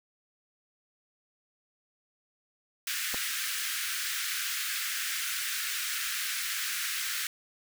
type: high-pass noise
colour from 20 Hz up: pink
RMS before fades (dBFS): -33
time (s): 2.87-7.27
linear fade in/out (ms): 2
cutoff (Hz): 1400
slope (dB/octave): 48
type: clicks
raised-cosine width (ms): 1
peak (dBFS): -26 / -23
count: 2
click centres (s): 3.141 / 3.145
effects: none